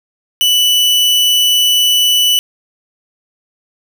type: tone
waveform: 40% pulse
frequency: 2972 Hz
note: F#7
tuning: 7 cents sharp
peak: -8 dBFS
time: 0.41-2.39 s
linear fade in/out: 0 ms
effects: none